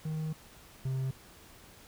triangle tone pair in turn, 156.7 / 131.96 Hz, D#3 / C3, +13 / +15 cents, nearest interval minor third, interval 298 cents, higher first, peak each -30 / -28 dBFS, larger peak second, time 0.05-0.33 / 0.85-1.11 s, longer first, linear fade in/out 5 ms, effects pink hiss -55 dBFS RMS until 1.87 s

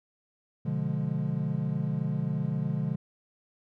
triangle chord, B diminished seventh, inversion none, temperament equal with one note detuned, 123.47 / 146.83 / 174.61 / 209 Hz, B2 / D3 / F3 / Ab3, 0 / 0 / 0 / +11 cents, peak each -33 / -28 / -31 / -33 dBFS, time 0.65-2.96 s, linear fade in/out 10 ms, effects none

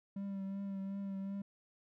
triangle tone with vibrato, 196 Hz, G3, in tune, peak -36 dBFS, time 0.16-1.42 s, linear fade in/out 5 ms, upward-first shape triangle, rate 2.7 Hz, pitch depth 30 cents each way, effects none

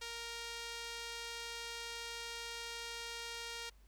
sawtooth tone with band-pass filter, 466.2 Hz, A#4, in tune, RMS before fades -45 dBFS, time 0.01-3.7 s, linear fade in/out 10 ms, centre 4200 Hz, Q 0.85, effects added 50 Hz sine -60 dBFS peak until 3.87 s + pink hiss -72 dBFS RMS until 3.87 s

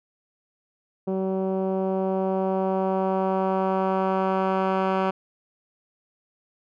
10% pulse tone with low-pass filter sweep, 190 Hz, F#3, 46 cents sharp, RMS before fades -24 dBFS, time 1.07-5.11 s, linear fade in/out 10 ms, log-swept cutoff 420 to 1800 Hz, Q 1, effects none

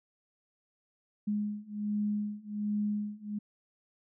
sine beating tone pair, 207.7 / 209 Hz, G#3 / G#3, 0 / +11 cents, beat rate 1.3 Hz, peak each -34 / -33 dBFS, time 1.27-3.39 s, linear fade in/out 10 ms, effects none

